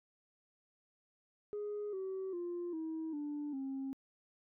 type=tone with pitch steps; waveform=sine; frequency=415.3 / 380.8 / 349.2 / 320.2 / 293.7 / 269.3 Hz; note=G#4 / F#4 / F4 / D#4 / D4 / C#4; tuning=0 / +50 / 0 / +50 / 0 / -50 cents; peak=-36 dBFS; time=1.53-3.93 s; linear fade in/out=0 ms; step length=400 ms; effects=tanh soft clip ceiling -35 dBFS